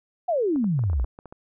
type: exponential sweep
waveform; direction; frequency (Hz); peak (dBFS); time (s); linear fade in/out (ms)
sine; down; 749 to 53.2; -20; 0.28-1.05; 10
type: clicks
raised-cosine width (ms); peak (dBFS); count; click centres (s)
1; -27; 11; 0.56 / 0.643 / 0.792 / 0.838 / 0.899 / 0.932 / 0.998 / 1.044 / 1.189 / 1.257 / 1.325
effects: none